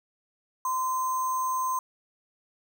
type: tone with sample-and-hold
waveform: sine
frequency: 1030 Hz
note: C6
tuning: 28 cents flat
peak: -25 dBFS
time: 0.65-1.79 s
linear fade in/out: 2 ms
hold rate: 7350 Hz
effects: none